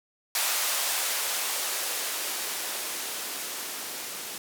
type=noise with band-pass filter sweep; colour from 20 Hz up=violet; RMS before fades=-31 dBFS; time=0.35-4.38 s; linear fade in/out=2 ms; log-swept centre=750 to 210 Hz; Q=0.93; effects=none